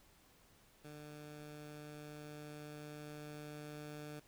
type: tone with level ramp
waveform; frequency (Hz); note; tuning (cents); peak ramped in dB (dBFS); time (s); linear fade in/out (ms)
15% pulse; 149.4; D3; +30; -44 to -40; 0.84-4.2; 10
effects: pink hiss -67 dBFS RMS until 4.27 s